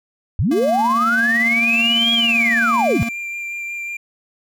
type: linear two-way sweep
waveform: sine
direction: up then down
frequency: 66 to 3322 to 66 Hz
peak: -14 dBFS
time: 0.39-3.03 s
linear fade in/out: 0 ms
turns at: 2.13 s
type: tone with tremolo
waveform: square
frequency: 231.1 Hz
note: A#3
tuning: 15 cents flat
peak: -21 dBFS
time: 0.51-3.09 s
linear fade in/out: 5 ms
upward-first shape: sine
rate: 18 Hz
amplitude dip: 35%
type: tone with vibrato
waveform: triangle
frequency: 2378 Hz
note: D7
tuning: 21 cents sharp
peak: -23 dBFS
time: 1.69-3.97 s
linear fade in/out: 5 ms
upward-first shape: sine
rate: 5.5 Hz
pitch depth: 12 cents each way
effects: none